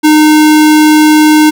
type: tone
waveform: square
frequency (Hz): 306.2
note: D#4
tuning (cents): -28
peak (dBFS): -3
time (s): 0.03-1.51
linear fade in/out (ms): 20
effects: none